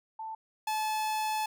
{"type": "tone pair in turn", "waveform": ["sine", "45% pulse"], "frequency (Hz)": [884, 863.8], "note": ["A5", "A5"], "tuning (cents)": [8, -32], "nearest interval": "unison", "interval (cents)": 40, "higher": "first", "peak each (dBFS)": [-36, -29], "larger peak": "second", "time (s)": [[0.19, 0.35], [0.67, 1.46]], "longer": "second", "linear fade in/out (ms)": 5, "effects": []}